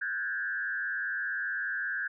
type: tone with frequency modulation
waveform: sine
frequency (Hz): 1597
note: G6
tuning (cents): +32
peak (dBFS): -30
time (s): 0.01-2.08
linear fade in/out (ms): 10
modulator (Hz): 105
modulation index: 1.1
effects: none